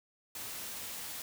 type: noise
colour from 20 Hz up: white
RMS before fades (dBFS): -42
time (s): 0.35-1.22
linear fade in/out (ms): 2
effects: none